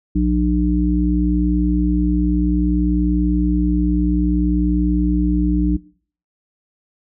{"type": "harmonic tone", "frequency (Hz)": 60.3, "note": "B1", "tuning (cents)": -41, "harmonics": [1, 3, 5], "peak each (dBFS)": [-18, -18, -18], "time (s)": [0.15, 5.77], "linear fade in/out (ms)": 10, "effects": ["noise-tail reverb RT60 0.5 s tail -22 dB re dry"]}